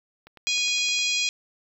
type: click train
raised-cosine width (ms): 0.3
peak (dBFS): -30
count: 8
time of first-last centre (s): 0.27-0.989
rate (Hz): 9.73
type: harmonic tone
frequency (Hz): 824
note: G#5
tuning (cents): -14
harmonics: 3 / 4 / 5 / 6 / 7 / 8 / 9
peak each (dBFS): -26 / -28 / -30 / -32 / -33 / -34 / -35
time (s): 0.47-1.29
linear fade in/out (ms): 0
effects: 9-bit